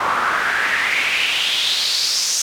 pink noise with band-pass filter sweep, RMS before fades -19 dBFS, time 0-2.42 s, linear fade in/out 5 ms, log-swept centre 1100 to 6200 Hz, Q 3.9, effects none

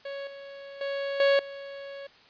45% pulse tone with level steps, 556 Hz, C#5, 5 cents sharp, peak -34 / -41 / -29 / -19 / -38 dBFS, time 0.05-2.07 s, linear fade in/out 5 ms, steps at 0.27 / 0.81 / 1.2 / 1.39 s, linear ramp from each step 2 ms, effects white hiss -56 dBFS RMS until 2.29 s + resampled to 11025 Hz

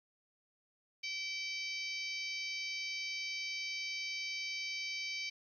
harmonic tone, 770 Hz, G5, 31 cents flat, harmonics 3 / 4 / 5 / 6 / 7 / 8, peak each -40 / -47 / -50 / -44 / -48 / -51 dBFS, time 1.03-5.3 s, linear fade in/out 10 ms, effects 12-bit

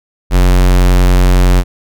square tone, 45.39 Hz, F#1, 32 cents flat, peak -6 dBFS, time 0.3-1.64 s, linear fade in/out 50 ms, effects none

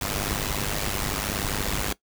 pink noise with amplitude modulation, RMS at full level -24 dBFS, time 0.01-1.93 s, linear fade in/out 5 ms, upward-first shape sine, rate 101 Hz, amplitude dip 85%, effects noise-tail reverb RT60 0.1 s tail -19 dB re dry

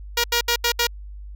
5% pulse tone bursts at uneven times, 474.5 Hz, A#4, 31 cents sharp, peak -6 dBFS, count 5, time 0.17-0.24 / 0.32-0.41 / 0.48-0.56 / 0.64-0.72 / 0.79-0.87 s, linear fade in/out 5 ms, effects added 50 Hz sine -34 dBFS peak until 1.35 s

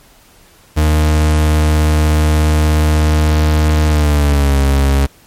40% pulse tone with pitch glide, 76.7 to 69.13 Hz, D#2 to C#2, -24 to -4 cents, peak -8 dBFS, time 0.76-5.07 s, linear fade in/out 20 ms, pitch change -180 cents, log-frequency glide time 3.87-4.58 s, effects pink hiss -46 dBFS RMS until 5.26 s + MP3 64 kbps

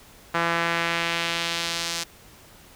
sawtooth tone with band-pass filter sweep, 168.6 Hz, E3, 39 cents sharp, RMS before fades -26 dBFS, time 0.34-2.04 s, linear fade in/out 10 ms, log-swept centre 1400 to 5600 Hz, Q 1.2, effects pink hiss -50 dBFS RMS until 2.75 s

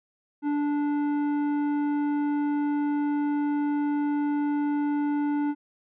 sine tone with tanh clipping, 291.9 Hz, D4, 10 cents flat, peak -25 dBFS, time 0.42-5.55 s, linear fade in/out 50 ms, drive 11 dB, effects none

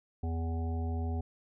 harmonic tone, 82.4 Hz, E2, in tune, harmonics 1 / 3 / 5 / 7 / 9 / 10, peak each -31 / -40 / -45 / -53 / -45 / -55 dBFS, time 0.23-1.21 s, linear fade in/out 5 ms, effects none

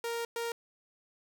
sawtooth tone bursts at uneven times, 466.2 Hz, A#4, in tune, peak -29 dBFS, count 2, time 0.04-0.25 / 0.36-0.52 s, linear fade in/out 2 ms, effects none

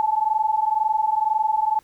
sine tone pair together, 856 / 878 Hz, A5 / A5, -48 / -4 cents, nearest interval unison, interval 44 cents, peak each -21 dBFS, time 0-1.79 s, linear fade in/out 0 ms, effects pink hiss -58 dBFS RMS until 1.83 s

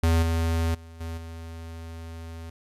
square tone with level steps, 82.41 Hz, E2, in tune, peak -19 / -23 / -43 / -32 / -37 dBFS, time 0.03-2.5 s, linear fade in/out 5 ms, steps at 0.22 / 0.74 / 1 / 1.17 s, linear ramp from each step 10 ms, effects resampled to 32000 Hz + 10-bit

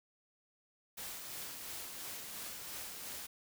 white noise with tremolo, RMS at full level -44 dBFS, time 0.97-3.27 s, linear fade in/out 10 ms, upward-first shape sine, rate 2.9 Hz, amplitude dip 30%, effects none

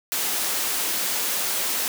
white high-pass noise, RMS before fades -25 dBFS, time 0.12-1.88 s, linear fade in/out 0 ms, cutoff 220 Hz, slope 12 dB/octave, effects none

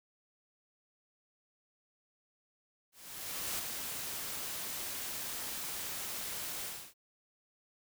white noise with ADSR envelope, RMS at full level -36 dBFS, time 2.92-6.94 s, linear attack 670 ms, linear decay 5 ms, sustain -4 dB, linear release 300 ms, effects none

